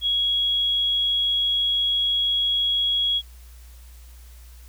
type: tone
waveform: sine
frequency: 3322 Hz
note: G#7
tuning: in tune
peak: -19 dBFS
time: 0.01-3.22 s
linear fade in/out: 50 ms
effects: added 60 Hz sine -42 dBFS peak until 4.68 s + white hiss -54 dBFS RMS until 4.68 s